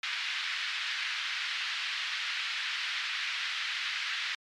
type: band-pass noise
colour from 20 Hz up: pink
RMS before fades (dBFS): -34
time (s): 0.03-4.35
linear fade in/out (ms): 2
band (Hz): 1600 to 4200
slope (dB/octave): 24
effects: MP3 96 kbps